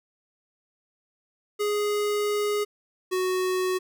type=tone pair in turn; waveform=square; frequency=415.3 / 370 Hz; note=G#4 / F#4; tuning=0 / 0 cents; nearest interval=major second; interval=200 cents; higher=first; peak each=-24 / -24 dBFS; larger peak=neither; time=1.59-2.65 / 3.11-3.79 s; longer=first; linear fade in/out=20 ms; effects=none